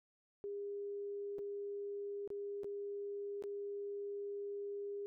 sine tone with dropouts, 404.7 Hz, G#4, 45 cents flat, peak -40 dBFS, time 0.44-5.06 s, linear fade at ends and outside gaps 0 ms, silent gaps 1.384-1.39 / 2.276-2.303 / 2.634-2.644 / 3.424-3.438 s, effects none

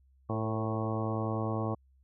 harmonic tone with a mistuned harmonic, 110 Hz, A2, in tune, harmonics 1 / 2 / 3 / 4 / 5 / 6 / 7 / 8 / 9 / 10, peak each -33 / -37 / -38 / -40 / -40 / -42 / -42 / -46 / -46 / -41 dBFS, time 0.29-1.75 s, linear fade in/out 10 ms, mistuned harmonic 4, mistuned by +31 cents, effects added 66 Hz sine -61 dBFS peak until 2.03 s

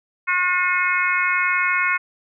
harmonic tone, 360.9 Hz, F#4, 43 cents flat, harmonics 3 / 4 / 5 / 6 / 7, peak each -24 / -22 / -27 / -21 / -27 dBFS, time 0.27-1.98 s, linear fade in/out 20 ms, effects none

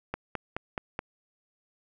click train, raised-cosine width 0.5 ms, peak -16 dBFS, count 5, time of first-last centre 0.14-0.991 s, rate 4.7 Hz, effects none

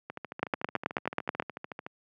two click trains, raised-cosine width 0.5 ms, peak -22 / -11 dBFS, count 25 / 10, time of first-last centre 0.1-1.865 / 0.43-1.399 s, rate 13.6 / 9.29 Hz, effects high-pass 150 Hz 12 dB/octave

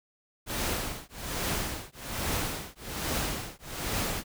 pink noise with tremolo, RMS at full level -29 dBFS, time 0.46-4.24 s, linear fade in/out 50 ms, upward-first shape triangle, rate 1.2 Hz, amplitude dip 100%, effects none

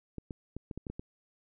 clicks, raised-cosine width 3 ms, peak -26 dBFS, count 8, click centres 0.183 / 0.308 / 0.566 / 0.712 / 0.776 / 0.868 / 0.9 / 0.995 s, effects none

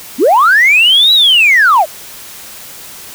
sine linear two-way sweep, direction up then down, 207.2 to 3951 to 559 Hz, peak -3 dBFS, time 0.18-1.86 s, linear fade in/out 50 ms, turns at 1.13 s, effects tanh soft clip ceiling -1 dBFS + white hiss -31 dBFS RMS until 3.14 s

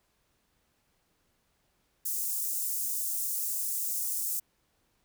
white high-pass noise, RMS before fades -32 dBFS, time 2.05-4.4 s, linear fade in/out 10 ms, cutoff 6900 Hz, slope 24 dB/octave, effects pink hiss -73 dBFS RMS until 5.04 s

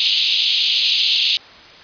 white band-pass noise, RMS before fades -17 dBFS, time 0-1.37 s, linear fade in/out 0 ms, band 2800 to 4400 Hz, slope 48 dB/octave, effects white hiss -41 dBFS RMS until 1.83 s + resampled to 11025 Hz

